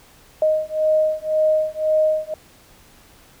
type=beating tone pair; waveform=sine; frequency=621 / 622.9 Hz; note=D#5 / D#5; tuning=-3 / +2 cents; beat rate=1.9 Hz; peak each=-19 dBFS; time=0.42-2.34 s; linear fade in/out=2 ms; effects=pink hiss -50 dBFS RMS until 3.4 s